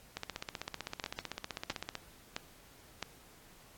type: two click trains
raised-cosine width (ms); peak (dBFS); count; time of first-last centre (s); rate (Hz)
0.2; -20 / -18; 29 / 4; 0.17-1.953 / 1.04-3.027; 15.7 / 1.51
effects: pink hiss -59 dBFS RMS until 3.77 s + AAC 64 kbps